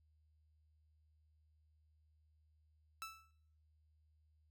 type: tone with exponential decay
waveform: sawtooth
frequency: 1318.5 Hz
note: E6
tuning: in tune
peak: -38 dBFS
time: 3.02-3.31 s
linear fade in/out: 0 ms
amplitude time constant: 61 ms
effects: noise-tail reverb RT60 0.6 s tail -17 dB re dry + added 77 Hz sine -70 dBFS peak until 4.5 s